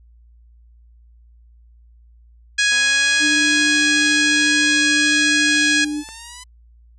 harmonic tone, 830.6 Hz, G#5, in tune, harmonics 2 / 3 / 4 / 5 / 6 / 7 / 8 / 9 / 10, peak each -17 / -21 / -23 / -25 / -27 / -28 / -29 / -30 / -31 dBFS, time 2.58-5.85 s, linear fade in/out 10 ms
5% pulse exponential sweep, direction up, 250 to 1010 Hz, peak -23 dBFS, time 2.71-6.44 s, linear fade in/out 10 ms
sine tone, 297.7 Hz, D4, 24 cents sharp, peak -21 dBFS, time 3.19-6.04 s, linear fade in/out 50 ms
clicks, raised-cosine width 0.5 ms, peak -25 dBFS, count 5, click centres 4.643 / 5.29 / 5.488 / 5.551 / 6.089 s
effects added 58 Hz sine -46 dBFS peak until 6.98 s + resampled to 24000 Hz

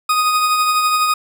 40% pulse tone with tremolo, 1245 Hz, D#6, 1 cent sharp, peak -11 dBFS, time 0.09-1.14 s, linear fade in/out 5 ms, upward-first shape triangle, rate 12 Hz, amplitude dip 40%, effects none

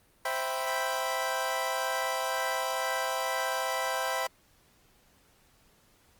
25% pulse chord, C major seventh, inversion none, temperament equal, 523.3 / 659.3 / 784 / 987.8 Hz, C5 / E5 / G5 / B5, 0 / 0 / 0 / 0 cents, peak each -31 dBFS, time 0.25-4.27 s, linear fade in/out 5 ms, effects pink hiss -64 dBFS RMS until 6.19 s + Opus 32 kbps

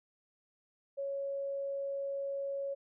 sine tone, 554.4 Hz, C#5, in tune, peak -34 dBFS, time 0.97-2.75 s, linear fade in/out 20 ms, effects none

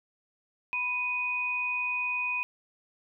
sine tone pair together, 987.8 / 2489 Hz, B5 / D#7, 0 / 0 cents, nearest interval octave + major third, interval 1600 cents, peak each -36 / -28 dBFS, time 0.73-2.43 s, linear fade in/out 0 ms, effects none

